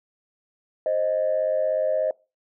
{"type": "tone pair together", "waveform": "sine", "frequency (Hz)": [525.6, 622.3], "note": ["C5", "D#5"], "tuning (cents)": [8, 0], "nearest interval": "minor third", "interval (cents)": 292, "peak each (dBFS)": [-24, -21], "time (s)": [0.86, 2.11], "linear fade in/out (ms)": 2, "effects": ["noise-tail reverb RT60 0.3 s tail -24 dB re dry", "tanh soft clip ceiling -14 dBFS"]}